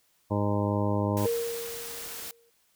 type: harmonic tone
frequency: 102.5 Hz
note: G#2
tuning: 22 cents flat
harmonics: 1 / 2 / 3 / 4 / 5 / 6 / 8 / 9 / 10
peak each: -28 / -31 / -32 / -36 / -34 / -34 / -39 / -36 / -39 dBFS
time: 0.3-1.27 s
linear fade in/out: 20 ms
type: noise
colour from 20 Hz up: white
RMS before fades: -39 dBFS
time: 1.17-2.31 s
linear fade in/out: 0 ms
type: tone with exponential decay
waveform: sine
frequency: 466.2 Hz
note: A#4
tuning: in tune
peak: -23 dBFS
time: 1.25-2.5 s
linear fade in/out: 5 ms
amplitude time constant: 270 ms
effects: white hiss -68 dBFS RMS until 2.75 s